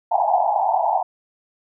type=band-pass noise; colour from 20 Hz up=pink; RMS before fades=-19 dBFS; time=0.11-1.03 s; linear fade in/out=10 ms; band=670 to 910 Hz; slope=96 dB/octave; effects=none